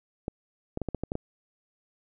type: clicks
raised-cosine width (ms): 2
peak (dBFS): -17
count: 8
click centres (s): 0.281 / 0.774 / 0.817 / 0.887 / 0.947 / 1.036 / 1.119 / 1.154
effects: none